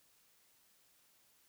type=silence; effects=white hiss -70 dBFS RMS until 1.48 s